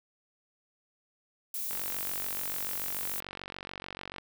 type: noise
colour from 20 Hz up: violet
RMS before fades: -35 dBFS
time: 1.54-3.2 s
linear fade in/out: 2 ms
type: click train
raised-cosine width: 0.3 ms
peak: -23 dBFS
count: 117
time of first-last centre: 1.71-4.183 s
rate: 46.9 Hz
effects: none